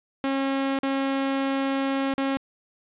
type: tone with dropouts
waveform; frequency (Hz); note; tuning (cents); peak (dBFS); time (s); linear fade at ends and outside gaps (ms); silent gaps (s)
sawtooth; 271.6; C#4; -35; -19; 0.24-2.37; 0; 0.789-0.832 / 2.138-2.18
effects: resampled to 8000 Hz + 9-bit